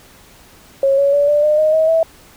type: tone with pitch steps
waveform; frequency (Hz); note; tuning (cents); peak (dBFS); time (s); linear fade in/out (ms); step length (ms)
sine; 546 / 560.1 / 574.5 / 589.3 / 604.4 / 620 / 635.9 / 652.3; C#5 / C#5 / D5 / D5 / D5 / D#5 / D#5 / E5; -26 / +18 / -38 / +6 / +50 / -6 / +38 / -18; -10; 0.83-2.03; 2; 150
effects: pink hiss -45 dBFS RMS until 2.36 s